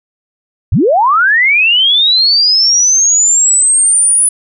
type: linear sweep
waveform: sine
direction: up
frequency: 58.27 to 9956 Hz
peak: -6 dBFS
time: 0.72-4.29 s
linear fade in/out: 5 ms
effects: none